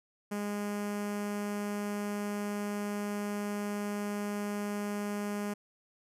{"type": "tone with notch filter", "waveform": "sawtooth", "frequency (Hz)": 205.6, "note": "G#3", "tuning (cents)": -17, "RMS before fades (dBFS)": -35, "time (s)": [0.31, 5.54], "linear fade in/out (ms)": 10, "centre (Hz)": 3800, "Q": 1.4, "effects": ["resampled to 32000 Hz"]}